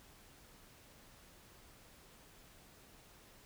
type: silence
effects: pink hiss -61 dBFS RMS until 3.45 s